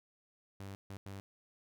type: tone bursts at uneven times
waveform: sawtooth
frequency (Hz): 98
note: G2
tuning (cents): 0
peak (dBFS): -40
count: 3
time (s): 0.6-0.75 / 0.9-0.97 / 1.06-1.2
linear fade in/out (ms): 0
effects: none